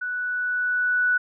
sine tone with level ramp, 1480 Hz, F#6, in tune, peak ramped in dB -26 to -17 dBFS, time 0.01-1.18 s, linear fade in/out 10 ms, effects none

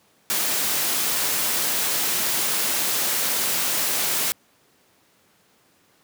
white noise, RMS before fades -23 dBFS, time 0.3-4.32 s, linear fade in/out 0 ms, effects pink hiss -60 dBFS RMS until 6.03 s + high-pass 150 Hz 12 dB/octave

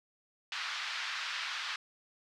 pink band-pass noise, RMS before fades -38 dBFS, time 0.52-1.76 s, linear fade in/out 2 ms, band 1200 to 4800 Hz, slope 24 dB/octave, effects none

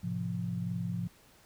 sine chord, F major, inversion first, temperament just, 109.13 / 130.96 / 174.61 Hz, A2 / C3 / F3, -14 / +2 / 0 cents, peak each -37 / -39 / -34 dBFS, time 0.03-1.08 s, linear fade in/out 10 ms, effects pink hiss -61 dBFS RMS until 1.45 s

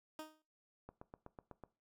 15% pulse tone with exponential decay, 311.1 Hz, D#4, in tune, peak -36 dBFS, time 0.19-0.42 s, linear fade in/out 1 ms, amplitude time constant 49 ms
click train, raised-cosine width 1 ms, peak -36 dBFS, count 7, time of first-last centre 0.89-1.637 s, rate 8.03 Hz
effects noise-tail reverb RT60 0.3 s tail -19 dB re dry

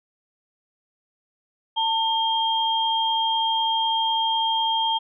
sine tone pair together, 898 / 3208 Hz, A5 / G7, +35 / +39 cents, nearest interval octave + minor seventh, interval 2204 cents, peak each -22 / -23 dBFS, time 1.76-4.99 s, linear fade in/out 20 ms, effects none

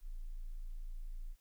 sine tone, 28 Hz, A0, 31 cents sharp, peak -40 dBFS, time 0.01-1.36 s, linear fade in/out 50 ms, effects white hiss -75 dBFS RMS until 1.4 s

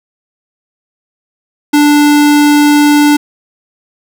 square tone, 293.7 Hz, D4, in tune, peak -5 dBFS, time 1.73-3.17 s, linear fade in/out 10 ms, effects none

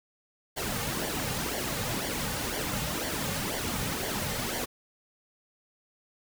pink noise with flanger, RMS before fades -32 dBFS, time 0.56-4.66 s, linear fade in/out 20 ms, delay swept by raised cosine 0.77 to 3.07 ms, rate 2 Hz, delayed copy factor -0.65, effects none

